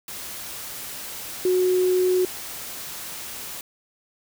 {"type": "tone in noise", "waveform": "sine", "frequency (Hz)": 366.8, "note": "F#4", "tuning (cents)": -15, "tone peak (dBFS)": -17, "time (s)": [1.45, 2.25], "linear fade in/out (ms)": 2, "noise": "white", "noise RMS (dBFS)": -35, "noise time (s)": [0.08, 3.61], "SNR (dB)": 15, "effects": []}